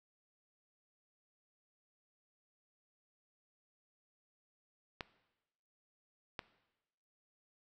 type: clicks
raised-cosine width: 0.3 ms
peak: -23 dBFS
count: 2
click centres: 5.008 / 6.392 s
effects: noise-tail reverb RT60 1.0 s tail -17 dB re dry